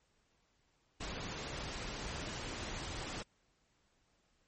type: noise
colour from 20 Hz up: pink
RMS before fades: -42 dBFS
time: 1-3.23 s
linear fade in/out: 10 ms
effects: pink hiss -75 dBFS RMS until 4.47 s + MP3 32 kbps